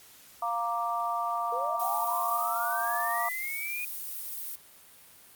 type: chord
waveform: sine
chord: Bb major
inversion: second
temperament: equal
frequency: 698.5 / 932.3 / 1174.7 Hz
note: F5 / Bb5 / D6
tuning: 0 / 0 / 0 cents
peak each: -32 / -33 / -31 dBFS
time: 0.42-3.29 s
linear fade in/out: 5 ms
type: linear sweep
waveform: sine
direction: up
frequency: 466.2 to 2476 Hz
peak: -33 dBFS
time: 1.52-3.85 s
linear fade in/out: 5 ms
type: noise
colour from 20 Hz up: violet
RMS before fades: -37 dBFS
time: 1.79-4.56 s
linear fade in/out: 10 ms
effects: white hiss -54 dBFS RMS until 5.35 s + Opus 48 kbps